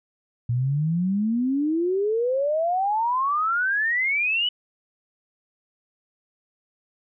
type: exponential sweep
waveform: sine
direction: up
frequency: 116.54 to 3000 Hz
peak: -20 dBFS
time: 0.49-4.49 s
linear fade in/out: 5 ms
effects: none